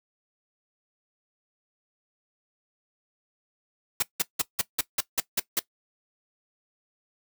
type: noise bursts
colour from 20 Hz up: white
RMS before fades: -24 dBFS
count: 9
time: 4-5.594 s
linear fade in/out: 5 ms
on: 26 ms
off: 170 ms
effects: noise-tail reverb RT60 0.1 s tail -18 dB re dry